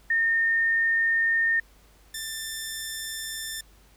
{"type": "tone pair in turn", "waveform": ["sine", "10% pulse"], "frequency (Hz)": [1826, 1779.1], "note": ["A#6", "A6"], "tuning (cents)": [-36, 19], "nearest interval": "unison", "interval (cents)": 45, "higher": "first", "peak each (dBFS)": [-20, -23], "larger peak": "first", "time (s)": [[0.1, 1.6], [2.14, 3.61]], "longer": "first", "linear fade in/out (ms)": 5, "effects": ["added 50 Hz sine -55 dBFS peak until 3.96 s", "pink hiss -59 dBFS RMS until 3.96 s"]}